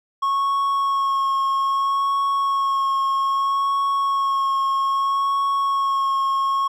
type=tone with vibrato; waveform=triangle; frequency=1096 Hz; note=C#6; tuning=20 cents flat; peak=-16 dBFS; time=0.22-6.68 s; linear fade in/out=10 ms; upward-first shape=sine; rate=0.62 Hz; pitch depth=16 cents each way; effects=none